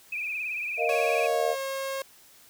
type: tone with vibrato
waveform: sine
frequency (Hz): 2470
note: D#7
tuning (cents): -13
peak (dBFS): -29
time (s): 0.12-1.27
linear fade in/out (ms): 5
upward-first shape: triangle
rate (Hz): 18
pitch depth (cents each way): 99
type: chord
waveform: sine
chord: Bb suspended fourth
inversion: none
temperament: just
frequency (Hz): 466.2 / 621.6 / 699.2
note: Bb4 / Eb5 / F5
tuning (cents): 0 / -2 / +2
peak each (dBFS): -28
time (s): 0.77-1.56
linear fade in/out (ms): 50
type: tone with pitch glide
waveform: sawtooth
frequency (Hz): 555 to 540.4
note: C#5 to C#5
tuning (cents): +2 to -44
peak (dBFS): -26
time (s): 0.89-2.02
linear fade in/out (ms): 2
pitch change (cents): -46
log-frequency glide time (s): 1.27-1.53
effects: white hiss -55 dBFS RMS until 2.49 s